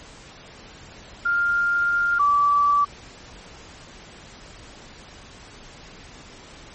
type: tone pair in turn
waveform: sine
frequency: 1400 / 1155.6 Hz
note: F6 / D6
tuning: +4 / -28 cents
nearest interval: minor third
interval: 332 cents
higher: first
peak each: -18 / -15 dBFS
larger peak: second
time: 1.25-2.19 / 2.19-2.85 s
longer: first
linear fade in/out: 10 ms
effects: pink hiss -44 dBFS RMS until 6.74 s + MP3 32 kbps